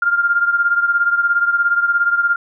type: beating tone pair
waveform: sine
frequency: 1396.9 / 1413.9 Hz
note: F6 / F6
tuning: 0 / +21 cents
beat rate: 17 Hz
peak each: -14 / -19 dBFS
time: 0.02-2.36 s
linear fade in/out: 5 ms
effects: none